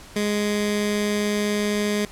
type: tone with notch filter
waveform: 15% pulse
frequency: 207.7 Hz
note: G#3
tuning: in tune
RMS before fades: -23 dBFS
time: 0.16-2.05 s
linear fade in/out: 2 ms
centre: 790 Hz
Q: 1.2
effects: pink hiss -44 dBFS RMS until 2.11 s + low-pass 11000 Hz 12 dB/octave